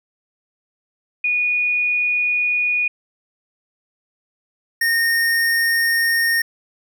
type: tone pair in turn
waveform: sine / square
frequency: 2458 / 1841.4 Hz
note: D#7 / A#6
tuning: -22 / -22 cents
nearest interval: perfect fourth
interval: 500 cents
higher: first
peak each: -16 dBFS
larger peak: neither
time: 1.24-2.88 / 4.81-6.42 s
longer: first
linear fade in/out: 5 ms
effects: none